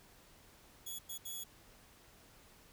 5% pulse tone bursts at uneven times, 3377 Hz, G#7, 28 cents sharp, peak -34 dBFS, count 3, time 0.86-0.99 / 1.09-1.18 / 1.25-1.44 s, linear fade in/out 10 ms, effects pink hiss -62 dBFS RMS until 2.72 s

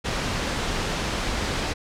pink noise, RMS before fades -26 dBFS, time 0.04-1.74 s, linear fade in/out 20 ms, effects low-pass 6000 Hz 12 dB/octave

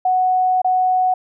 sine tone with dropouts, 740 Hz, F#5, in tune, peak -13 dBFS, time 0.05-1.14 s, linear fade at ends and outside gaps 5 ms, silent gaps 0.618-0.645 s, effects none

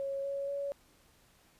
sine tone with pitch steps, 550 / 556.4 / 562.9 Hz, C#5 / C#5 / C#5, -14 / +6 / +26 cents, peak -33 dBFS, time 0-0.72 s, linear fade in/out 0 ms, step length 240 ms, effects pink hiss -65 dBFS RMS until 1.59 s + resampled to 32000 Hz

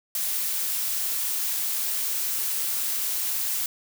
blue noise, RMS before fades -27 dBFS, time 0.15-3.66 s, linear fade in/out 2 ms, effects none

